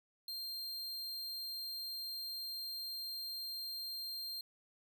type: tone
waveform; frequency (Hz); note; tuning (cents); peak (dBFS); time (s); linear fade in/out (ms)
45% pulse; 4186; C8; 0; -40; 0.28-4.41; 2
effects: none